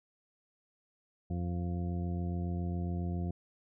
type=harmonic tone; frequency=87.31 Hz; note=F2; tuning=in tune; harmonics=1 / 2 / 3 / 4 / 5 / 6 / 8; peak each=-34 / -36 / -46 / -45 / -56 / -54 / -49 dBFS; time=1.3-3.31 s; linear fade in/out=5 ms; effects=none